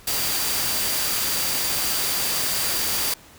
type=tone in noise; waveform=sine; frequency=4699 Hz; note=D8; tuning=in tune; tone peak=-31 dBFS; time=0.07-3.14 s; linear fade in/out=5 ms; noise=white; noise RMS=-24 dBFS; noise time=0.07-3.14 s; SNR=-10 dB; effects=pink hiss -48 dBFS RMS until 3.38 s